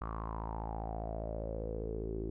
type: tone with low-pass filter sweep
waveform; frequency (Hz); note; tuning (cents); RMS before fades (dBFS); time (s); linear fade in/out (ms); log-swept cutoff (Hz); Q
sawtooth; 55; A1; 0; -39; 0.01-2.3; 5; 1200 to 360; 7.3
effects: none